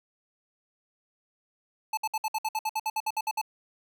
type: tone bursts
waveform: square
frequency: 870 Hz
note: A5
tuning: 20 cents flat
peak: -27 dBFS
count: 15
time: 1.93-3.415 s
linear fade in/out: 5 ms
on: 43 ms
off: 60 ms
effects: none